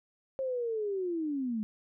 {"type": "linear sweep", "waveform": "sine", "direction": "down", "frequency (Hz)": [539, 207.6], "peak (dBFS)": -30, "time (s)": [0.39, 1.63], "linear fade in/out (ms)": 0, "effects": []}